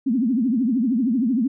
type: tone with vibrato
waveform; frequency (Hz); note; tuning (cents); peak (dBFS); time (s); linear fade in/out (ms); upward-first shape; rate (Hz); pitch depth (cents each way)
sine; 243.1; B3; -27; -17; 0.06-1.48; 10; triangle; 13; 270
effects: none